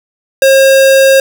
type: tone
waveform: square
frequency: 538 Hz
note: C5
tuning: 48 cents sharp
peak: -4 dBFS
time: 0.42-1.2 s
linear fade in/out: 2 ms
effects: none